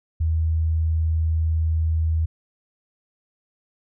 sine tone, 80.3 Hz, E2, 45 cents flat, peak -18 dBFS, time 0.2-2.26 s, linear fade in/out 10 ms, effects none

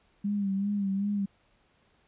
sine tone with vibrato, 199.5 Hz, G3, 31 cents sharp, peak -26 dBFS, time 0.24-1.26 s, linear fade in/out 10 ms, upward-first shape sine, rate 2.6 Hz, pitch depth 54 cents each way, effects pink hiss -67 dBFS RMS until 2.07 s + resampled to 8000 Hz

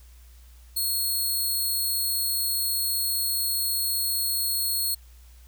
10% pulse tone, 4309 Hz, C#8, 50 cents flat, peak -17 dBFS, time 0.76-4.95 s, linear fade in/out 10 ms, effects added 60 Hz sine -47 dBFS peak until 5.47 s + white hiss -59 dBFS RMS until 5.47 s

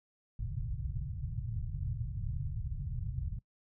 white low-pass noise, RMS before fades -37 dBFS, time 0.39-3.39 s, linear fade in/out 5 ms, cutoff 140 Hz, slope 48 dB/octave, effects noise-tail reverb RT60 0.1 s tail -22 dB re dry

